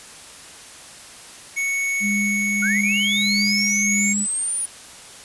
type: tone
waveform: square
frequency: 2217 Hz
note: C#7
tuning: in tune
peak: -21 dBFS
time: 1.56-4.14 s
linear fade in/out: 20 ms
type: tone with tremolo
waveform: sine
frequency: 203.8 Hz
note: G#3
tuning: 32 cents flat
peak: -21 dBFS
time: 2-4.27 s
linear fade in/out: 50 ms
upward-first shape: sine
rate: 1.6 Hz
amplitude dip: 35%
type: linear sweep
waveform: sine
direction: up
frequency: 1396.9 to 9700 Hz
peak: -21 dBFS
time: 2.62-4.66 s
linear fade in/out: 10 ms
effects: white hiss -41 dBFS RMS until 5.24 s + resampled to 24000 Hz